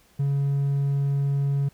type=tone; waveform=triangle; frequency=140 Hz; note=C#3; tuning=18 cents sharp; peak=-18 dBFS; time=0.19-1.69 s; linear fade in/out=10 ms; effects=tanh soft clip ceiling -14 dBFS + pink hiss -59 dBFS RMS until 1.73 s